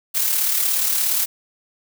blue noise with amplitude modulation, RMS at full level -18 dBFS, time 0.14-1.26 s, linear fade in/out 20 ms, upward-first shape sine, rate 37 Hz, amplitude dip 40%, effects none

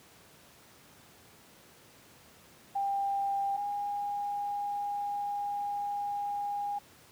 sine tone pair in turn, 795 / 815 Hz, G5 / G#5, +24 / -33 cents, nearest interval unison, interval 43 cents, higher second, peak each -28 / -31 dBFS, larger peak first, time 2.75-3.57 / 3.57-6.79 s, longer second, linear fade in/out 10 ms, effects pink hiss -57 dBFS RMS until 7.11 s + high-pass 100 Hz 12 dB/octave

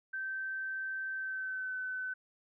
sine tone with pitch glide, 1551 to 1514.7 Hz, G6 to F#6, -19 to +40 cents, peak -35 dBFS, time 0.13-2.14 s, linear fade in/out 10 ms, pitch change -41 cents, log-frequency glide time 1.15-1.75 s, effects none

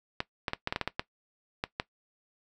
clicks, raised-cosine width 0.3 ms, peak -13 dBFS, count 11, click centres 0.204 / 0.482 / 0.534 / 0.674 / 0.725 / 0.761 / 0.813 / 0.876 / 0.995 / 1.639 / 1.799 s, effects noise-tail reverb RT60 0.1 s tail -18 dB re dry

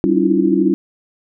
sine tone cluster, 193.1 / 276.6 / 312.6 / 326.8 / 349.1 Hz, G3 / C#4 / D#4 / E4 / F4, -26 / -4 / +8 / -15 / -1 cents, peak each -18 dBFS, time 0.04-0.74 s, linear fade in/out 0 ms, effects none

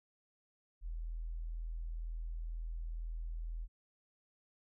sine tone, 41.04 Hz, E1, 7 cents flat, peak -38 dBFS, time 0.81-3.68 s, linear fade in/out 50 ms, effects none

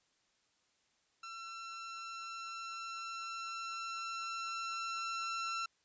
sawtooth tone with level ramp, 1348 Hz, E6, 38 cents sharp, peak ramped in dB -41 to -32 dBFS, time 1.23-5.66 s, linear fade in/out 5 ms, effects white hiss -75 dBFS RMS until 5.84 s + resampled to 16000 Hz

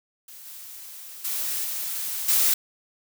blue noise with level steps, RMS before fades -44 / -41 / -28 / -30 / -20 dBFS, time 0.28-2.54 s, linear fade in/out 5 ms, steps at 0.45 / 1.24 / 1.64 / 2.28 s, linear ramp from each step 10 ms, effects none

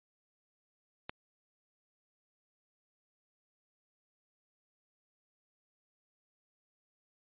click, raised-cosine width 0.3 ms, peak -22 dBFS, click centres 1.095 s, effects resampled to 8000 Hz

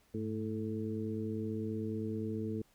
harmonic tone with a mistuned harmonic, 109.5 Hz, A2, 8 cents flat, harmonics 1 / 2 / 3 / 4, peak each -40 / -38 / -41 / -41 dBFS, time 0.14-2.62 s, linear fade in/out 5 ms, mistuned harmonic 1, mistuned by -94 cents, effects pink hiss -69 dBFS RMS until 2.74 s

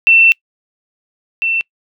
sine tone pair in turn, 2687 / 2687 Hz, E7 / E7, +33 / +33 cents, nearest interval unison, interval 0 cents, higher neither, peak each -5 / -13 dBFS, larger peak first, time 0.07-0.32 / 1.42-1.61 s, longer first, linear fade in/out 0 ms, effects noise-tail reverb RT60 0.1 s tail -26 dB re dry

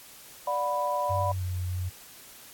sine chord, B minor, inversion first, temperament equal with one note detuned, 587.3 / 727.3 / 987.8 Hz, D5 / F#5 / B5, 0 / -30 / 0 cents, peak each -30 / -33 / -28 dBFS, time 0.47-1.32 s, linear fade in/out 5 ms
sine tone with pitch glide, 95.2 to 90.38 Hz, F#2 to F#2, +50 to -40 cents, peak -28 dBFS, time 1.09-1.9 s, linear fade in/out 20 ms, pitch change -90 cents, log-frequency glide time 1.31-1.45 s
effects white hiss -49 dBFS RMS until 2.53 s + AAC 64 kbps

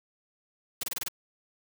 white noise bursts, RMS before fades -32 dBFS, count 6, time 0.81-1.084 s, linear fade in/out 5 ms, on 24 ms, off 26 ms, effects none

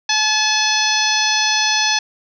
harmonic tone, 860 Hz, A5, 40 cents flat, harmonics 1 / 2 / 3 / 4 / 5 / 6 / 7, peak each -22 / -22 / -22 / -22 / -22 / -22 / -22 dBFS, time 0.09-1.99 s, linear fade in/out 5 ms, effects none

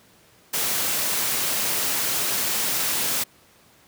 white noise, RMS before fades -24 dBFS, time 0.53-3.24 s, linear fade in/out 10 ms, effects pink hiss -55 dBFS RMS until 3.87 s + high-pass 100 Hz 12 dB/octave

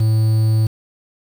triangle tone with quantisation, 110 Hz, A2, in tune, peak -10 dBFS, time 0-0.67 s, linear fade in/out 5 ms, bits 6, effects none

